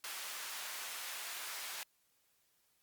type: high-pass noise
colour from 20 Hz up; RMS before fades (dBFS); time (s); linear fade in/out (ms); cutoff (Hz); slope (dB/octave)
pink; -44; 0.04-1.83; 0; 1200; 12
effects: white hiss -75 dBFS RMS until 2.82 s + Opus 48 kbps